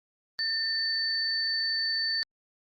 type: tone pair together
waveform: sine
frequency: 1797 / 4528 Hz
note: A6 / C#8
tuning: +36 / +36 cents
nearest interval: octave + major third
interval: 1600 cents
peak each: -32 / -27 dBFS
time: 0.39-2.23 s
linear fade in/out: 0 ms
effects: Opus 32 kbps